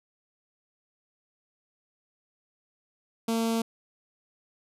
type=tone with notch filter; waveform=sawtooth; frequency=227.5 Hz; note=A#3; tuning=42 cents flat; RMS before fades=-27 dBFS; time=3.28-3.62 s; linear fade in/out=5 ms; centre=1800 Hz; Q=1.4; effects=resampled to 32000 Hz